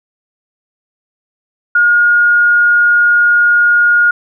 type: tone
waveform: sine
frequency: 1430 Hz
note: F6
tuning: 41 cents sharp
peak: -6 dBFS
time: 1.75-4.11 s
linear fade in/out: 5 ms
effects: none